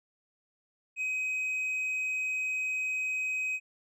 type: tone with tanh clipping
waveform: sine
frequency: 2525 Hz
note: D#7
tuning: 25 cents sharp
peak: -30 dBFS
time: 0.96-3.6 s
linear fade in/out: 50 ms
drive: 3 dB
effects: none